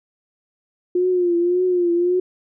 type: tone with vibrato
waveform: sine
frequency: 354.8 Hz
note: F4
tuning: 27 cents sharp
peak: -15 dBFS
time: 0.95-2.2 s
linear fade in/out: 5 ms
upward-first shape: triangle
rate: 1.8 Hz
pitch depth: 70 cents each way
effects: none